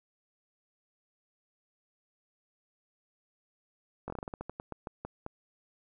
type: slowing click train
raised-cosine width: 1 ms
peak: -24 dBFS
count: 15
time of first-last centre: 4.08-5.264 s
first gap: 20 ms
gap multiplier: 1.2
effects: none